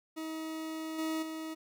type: tone with level steps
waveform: 40% pulse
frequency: 318.1 Hz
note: D#4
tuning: 38 cents sharp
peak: -36 / -31 / -37 dBFS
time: 0.16-1.55 s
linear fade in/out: 20 ms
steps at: 0.98 / 1.22 s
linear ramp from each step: 10 ms
effects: none